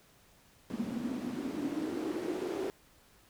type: noise with band-pass filter sweep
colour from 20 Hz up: white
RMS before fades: -36 dBFS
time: 0.7-2.7 s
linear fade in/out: 0 ms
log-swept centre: 220 to 380 Hz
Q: 6.7
effects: pink hiss -63 dBFS RMS until 3.29 s